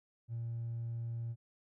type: tone with hard clipping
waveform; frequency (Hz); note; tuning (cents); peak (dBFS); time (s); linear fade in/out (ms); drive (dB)
sine; 116.54; A#2; 0; -37; 0.28-1.36; 50; 1
effects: none